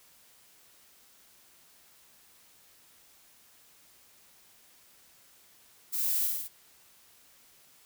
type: noise with echo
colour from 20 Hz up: violet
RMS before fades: -32 dBFS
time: 5.92-6.28 s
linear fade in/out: 20 ms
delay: 51 ms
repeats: 4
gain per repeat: -2 dB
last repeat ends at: 6.484 s
effects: white hiss -60 dBFS RMS until 7.85 s